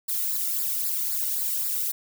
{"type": "noise with flanger", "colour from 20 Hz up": "violet", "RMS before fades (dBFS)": -27, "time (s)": [0.08, 1.92], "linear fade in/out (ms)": 10, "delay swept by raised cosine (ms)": [0.32, 1.24], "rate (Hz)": 3.8, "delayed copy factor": -0.9, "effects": []}